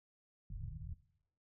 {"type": "low-pass noise", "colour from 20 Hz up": "pink", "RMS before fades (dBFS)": -45, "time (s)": [0.5, 0.94], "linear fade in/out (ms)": 5, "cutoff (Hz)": 160, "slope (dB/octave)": 96, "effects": ["noise-tail reverb RT60 0.7 s tail -17 dB re dry"]}